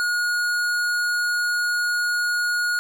sine tone with hard clipping, 1442 Hz, F#6, 45 cents flat, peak -22 dBFS, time 0-2.79 s, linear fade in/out 0 ms, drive 14 dB, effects none

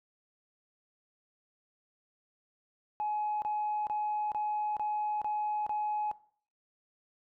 sine tone bursts, 844 Hz, G#5, 28 cents sharp, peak -29 dBFS, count 7, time 3-6.114 s, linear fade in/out 0 ms, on 420 ms, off 29 ms, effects noise-tail reverb RT60 0.5 s tail -19 dB re dry + tanh soft clip ceiling -26 dBFS

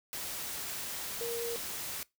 sine tone in noise, 467.5 Hz, A#4, 5 cents sharp, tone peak -34 dBFS, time 1.21-1.56 s, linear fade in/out 0 ms, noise white, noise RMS -39 dBFS, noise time 0.13-2.03 s, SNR +2 dB, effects noise-tail reverb RT60 0.2 s tail -22 dB re dry

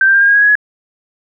sine tone with pitch steps, 1562 / 1579.2 / 1596.7 / 1614.3 / 1632.1 / 1650.1 / 1668.3 / 1686.7 Hz, G6 / G6 / G6 / G#6 / G#6 / G#6 / G#6 / G#6, -7 / +12 / +31 / -50 / -31 / -12 / +7 / +26 cents, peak -6 dBFS, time 0.01-0.554 s, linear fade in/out 2 ms, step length 68 ms, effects none

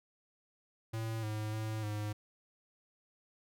square tone with pitch steps, 112.2 / 107.4 / 109.2 / 105.2 Hz, A2 / A2 / A2 / G#2, +34 / -41 / -13 / +23 cents, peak -36 dBFS, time 0.93-2.13 s, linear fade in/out 10 ms, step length 300 ms, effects none

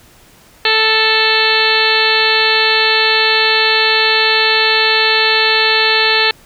harmonic tone with a mistuned harmonic, 440 Hz, A4, in tune, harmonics 1 / 2 / 3 / 4 / 5 / 6 / 7 / 8 / 9 / 10, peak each -19 / -20 / -22 / -16 / -21 / -17 / -21 / -20 / -19 / -18 dBFS, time 0.65-6.31 s, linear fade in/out 2 ms, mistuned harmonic 10, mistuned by -28 cents, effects pink hiss -45 dBFS RMS until 6.45 s

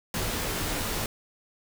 pink noise with comb filter, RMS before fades -30 dBFS, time 0.14-1.06 s, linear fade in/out 2 ms, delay 15 ms, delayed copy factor -0.55, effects none

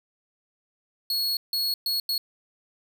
45% pulse tone bursts at uneven times, 4339 Hz, C#8, 38 cents flat, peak -23 dBFS, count 4, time 1.1-1.37 / 1.53-1.74 / 1.86-2 / 2.09-2.18 s, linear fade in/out 2 ms, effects none

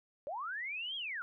sine linear two-way sweep, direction up then down, 529 to 3322 to 1355 Hz, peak -37 dBFS, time 0.27-1.22 s, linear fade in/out 0 ms, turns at 0.96 s, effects none

